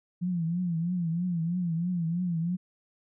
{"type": "tone with vibrato", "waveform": "sine", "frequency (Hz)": 172, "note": "F3", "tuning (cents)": -26, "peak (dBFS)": -26, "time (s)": [0.21, 2.57], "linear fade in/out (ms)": 20, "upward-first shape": "triangle", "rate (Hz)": 3.1, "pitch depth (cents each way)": 120, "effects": []}